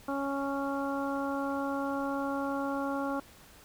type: harmonic tone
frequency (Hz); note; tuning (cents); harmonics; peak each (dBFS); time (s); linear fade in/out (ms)
277.2; C#4; 0; 1 / 2 / 3 / 4 / 5; -33 / -36 / -38 / -39 / -40; 0.08-3.2; 5
effects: pink hiss -55 dBFS RMS until 3.64 s